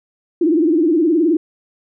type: tone with vibrato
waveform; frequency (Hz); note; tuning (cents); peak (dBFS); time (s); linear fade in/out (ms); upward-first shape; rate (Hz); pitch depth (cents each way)
sine; 324.3; E4; -28; -11; 0.41-1.37; 5; sine; 19; 150
effects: none